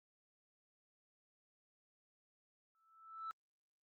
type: tone with exponential growth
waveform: sine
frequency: 1318.5 Hz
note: E6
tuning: in tune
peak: -38 dBFS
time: 2.75-3.31 s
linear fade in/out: 0 ms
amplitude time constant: 120 ms
effects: tanh soft clip ceiling -39 dBFS + Opus 48 kbps